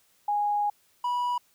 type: tone pair in turn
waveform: sine / triangle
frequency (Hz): 826 / 977.3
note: G#5 / B5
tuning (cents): -10 / -18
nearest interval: minor third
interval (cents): 292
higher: second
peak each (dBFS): -23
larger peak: neither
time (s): 0.28-0.7 / 1.04-1.38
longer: first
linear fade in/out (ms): 5
effects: white hiss -65 dBFS RMS until 1.54 s